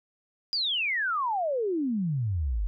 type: exponential sweep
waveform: sine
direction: down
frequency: 4934 to 45.01 Hz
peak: -25 dBFS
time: 0.53-2.67 s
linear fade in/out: 0 ms
effects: none